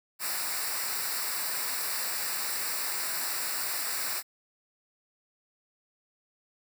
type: noise with comb filter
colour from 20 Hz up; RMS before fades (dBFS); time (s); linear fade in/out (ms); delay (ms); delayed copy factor
white; -32; 0.19-4.23; 50; 0.31; -0.8
effects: none